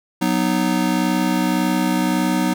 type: chord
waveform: square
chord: B major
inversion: second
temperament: just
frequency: 185.21 / 246.9 / 308.7 Hz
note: F#3 / B3 / D#4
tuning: +2 / 0 / -14 cents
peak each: -22 dBFS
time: 0.21-2.54 s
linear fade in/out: 10 ms
effects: none